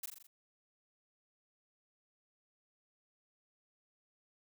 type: noise with echo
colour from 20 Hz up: blue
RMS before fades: -41 dBFS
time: 0.03-0.06 s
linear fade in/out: 5 ms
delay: 42 ms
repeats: 5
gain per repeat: -4 dB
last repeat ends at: 0.27 s
effects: none